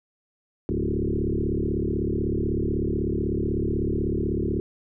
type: tone with frequency modulation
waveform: sine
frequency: 216.2 Hz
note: A3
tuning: 30 cents flat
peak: -22 dBFS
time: 0.69-4.6 s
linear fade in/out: 0 ms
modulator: 36.1 Hz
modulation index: 5.1
effects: none